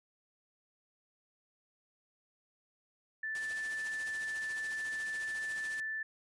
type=tone; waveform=sine; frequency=1760 Hz; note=A6; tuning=in tune; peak=-35 dBFS; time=3.23-6.03 s; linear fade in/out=5 ms
type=noise with tremolo; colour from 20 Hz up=white; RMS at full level=-46 dBFS; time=3.35-5.8 s; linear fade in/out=0 ms; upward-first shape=sine; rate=14 Hz; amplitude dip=55%
effects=resampled to 22050 Hz